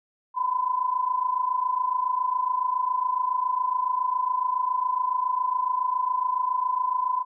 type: tone pair together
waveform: sine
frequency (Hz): 987.8 / 1015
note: B5 / B5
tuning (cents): 0 / +47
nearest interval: unison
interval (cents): 47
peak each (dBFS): -27 / -24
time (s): 0.34-7.25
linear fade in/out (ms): 50
effects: none